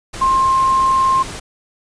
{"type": "tone in noise", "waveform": "sine", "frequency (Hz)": 1059, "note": "C6", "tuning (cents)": 21, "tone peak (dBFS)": -11, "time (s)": [0.21, 1.23], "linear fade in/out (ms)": 10, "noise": "pink", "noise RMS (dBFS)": -29, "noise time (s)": [0.13, 1.4], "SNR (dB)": 15, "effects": ["resampled to 22050 Hz"]}